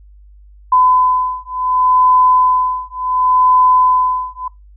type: beating tone pair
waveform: sine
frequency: 1010 / 1010.69 Hz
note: B5 / B5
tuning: +39 / +40 cents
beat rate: 0.69 Hz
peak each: -13 dBFS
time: 0.72-4.48 s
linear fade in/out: 5 ms
effects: noise-tail reverb RT60 0.2 s tail -22 dB re dry + added 50 Hz sine -39 dBFS peak until 4.76 s